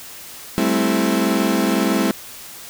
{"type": "chord", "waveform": "35% pulse", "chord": "A minor seventh", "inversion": "third", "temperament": "equal with one note detuned", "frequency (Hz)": [196, 217.7, 261.6, 329.6], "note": ["G3", "A3", "C4", "E4"], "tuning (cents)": [0, -18, 0, 0], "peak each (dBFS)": -20, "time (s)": [0.58, 2.11], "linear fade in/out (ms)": 0, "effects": ["white hiss -37 dBFS RMS until 2.69 s"]}